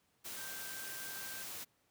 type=tone in noise; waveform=sine; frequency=1568 Hz; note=G6; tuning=in tune; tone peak=-49 dBFS; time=0.36-1.44 s; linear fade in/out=20 ms; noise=white; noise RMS=-45 dBFS; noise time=0.24-1.65 s; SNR=-7 dB; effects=pink hiss -75 dBFS RMS until 1.9 s + high-pass 80 Hz 12 dB/octave

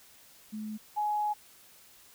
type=tone pair in turn; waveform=sine; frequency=214.8 / 839.1 Hz; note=A3 / G#5; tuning=-41 / +18 cents; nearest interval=2 octaves; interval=2359 cents; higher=second; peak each=-35 / -27 dBFS; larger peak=second; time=0.52-0.78 / 0.96-1.34 s; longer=second; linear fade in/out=20 ms; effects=white hiss -57 dBFS RMS until 2.14 s

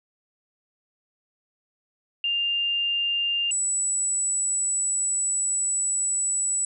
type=tone pair in turn; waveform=sine; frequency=2800 / 7898 Hz; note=F7 / B8; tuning=+4 / -1 cents; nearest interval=octave + tritone; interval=1795 cents; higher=second; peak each=-22 dBFS; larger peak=neither; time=2.24-3.51 / 3.51-6.65 s; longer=second; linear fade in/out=2 ms; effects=none

